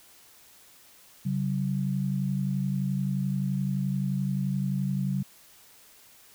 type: tone pair together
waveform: sine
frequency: 138.23 / 189.8 Hz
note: C#3 / F#3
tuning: -5 / +44 cents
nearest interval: perfect fourth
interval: 549 cents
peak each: -28 dBFS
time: 1.25-5.23 s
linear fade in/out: 10 ms
effects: white hiss -55 dBFS RMS until 6.34 s